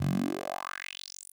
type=tone with high-pass filter sweep; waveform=10% pulse; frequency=46.37 Hz; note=F#1; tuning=5 cents sharp; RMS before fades=-34 dBFS; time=0-1.32 s; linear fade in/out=10 ms; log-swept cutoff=110 to 11000 Hz; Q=4.5; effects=none